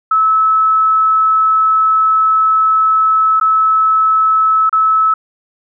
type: tone with dropouts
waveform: sine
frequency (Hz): 1300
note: E6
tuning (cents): -24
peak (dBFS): -8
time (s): 0.11-5.14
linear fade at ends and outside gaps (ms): 5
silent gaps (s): 3.399-3.411 / 4.695-4.727
effects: none